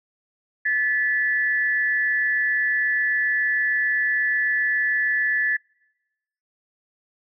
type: tone pair together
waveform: sine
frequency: 1736.3 / 1963 Hz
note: A6 / B6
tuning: -23 / -11 cents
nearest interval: major second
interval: 212 cents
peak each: -20 / -25 dBFS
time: 0.65-5.57 s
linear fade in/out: 10 ms
effects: noise-tail reverb RT60 1.0 s tail -26 dB re dry